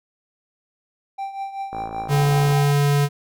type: tone with tremolo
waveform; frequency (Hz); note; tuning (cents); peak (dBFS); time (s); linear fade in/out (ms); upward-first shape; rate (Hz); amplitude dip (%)
triangle; 784; G5; 0; -22; 1.18-2.72; 10; triangle; 5.2; 75
type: click train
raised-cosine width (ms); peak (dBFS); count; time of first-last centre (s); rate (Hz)
1; -18; 45; 1.73-2.524; 55.4
type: tone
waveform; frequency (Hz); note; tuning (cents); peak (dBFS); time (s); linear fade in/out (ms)
square; 143.5; D3; -40; -16; 2.08-3.09; 50
effects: none